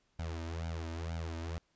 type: tone with flanger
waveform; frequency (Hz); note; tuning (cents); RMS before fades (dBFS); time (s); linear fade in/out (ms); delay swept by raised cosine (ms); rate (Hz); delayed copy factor
sawtooth; 82.41; E2; 0; -39; 0.19-1.58; 0; 1.3 to 3.3; 2.1; +0.9
effects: pink hiss -75 dBFS RMS until 1.75 s + resampled to 16000 Hz